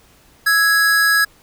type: tone pair together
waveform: square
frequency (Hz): 1318.5 / 1662.9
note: E6 / G#6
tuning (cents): 0 / +2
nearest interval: major third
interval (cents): 402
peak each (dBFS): -22 / -13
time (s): 0.46-1.25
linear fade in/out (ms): 10
effects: pink hiss -51 dBFS RMS until 1.42 s